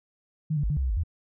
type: tone with pitch steps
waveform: sine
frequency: 155.5 / 144.9 / 52.6 / 147.2 / 67.3 / 63.8 / 50.4 / 81.7 Hz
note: D#3 / D3 / G#1 / D3 / C2 / C2 / G1 / E2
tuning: -1 / -23 / +23 / +4 / +49 / -43 / +49 / -15 cents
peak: -23 dBFS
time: 0.5-1.036 s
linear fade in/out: 10 ms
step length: 67 ms
effects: none